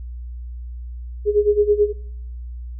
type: tone with tremolo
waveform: sine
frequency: 415.3 Hz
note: G#4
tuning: in tune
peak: -10 dBFS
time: 1.25-1.93 s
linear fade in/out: 50 ms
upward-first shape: sine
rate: 9.2 Hz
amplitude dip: 85%
effects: noise-tail reverb RT60 0.7 s tail -22 dB re dry + added 60 Hz sine -29 dBFS peak until 2.79 s